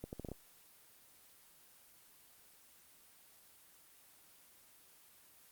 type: accelerating click train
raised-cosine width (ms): 2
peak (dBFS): -29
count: 6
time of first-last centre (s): 0.04-0.317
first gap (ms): 89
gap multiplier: 0.76
effects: white hiss -63 dBFS RMS until 5.51 s + Opus 24 kbps